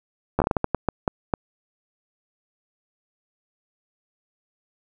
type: slowing click train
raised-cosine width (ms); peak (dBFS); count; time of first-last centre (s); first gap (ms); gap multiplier
1; -6; 12; 0.39-1.338; 12; 1.36
effects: none